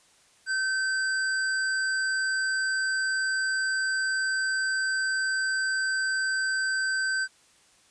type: tone with sample-and-hold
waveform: sine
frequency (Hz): 1541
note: G6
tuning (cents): -30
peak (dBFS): -24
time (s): 0.46-7.28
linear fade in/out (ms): 50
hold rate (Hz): 6300
effects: white hiss -60 dBFS RMS until 7.9 s + resampled to 22050 Hz